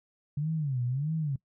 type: tone with vibrato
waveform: sine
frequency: 140 Hz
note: C#3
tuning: 18 cents sharp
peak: -27 dBFS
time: 0.37-1.36 s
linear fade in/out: 5 ms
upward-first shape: sine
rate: 1.6 Hz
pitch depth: 240 cents each way
effects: noise-tail reverb RT60 0.1 s tail -21 dB re dry